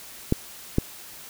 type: clicks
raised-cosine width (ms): 3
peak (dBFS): -6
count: 2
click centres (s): 0.324 / 0.784
effects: white hiss -43 dBFS RMS until 1.29 s